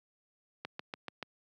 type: click train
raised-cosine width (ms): 0.3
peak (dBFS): -22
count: 5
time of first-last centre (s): 0.65-1.227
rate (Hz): 6.93
effects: high-pass 150 Hz 12 dB/octave